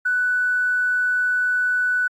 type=tone with tanh clipping; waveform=triangle; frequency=1488 Hz; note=F#6; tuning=9 cents sharp; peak=-17 dBFS; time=0.05-2.08 s; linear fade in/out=10 ms; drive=2 dB; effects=AAC 64 kbps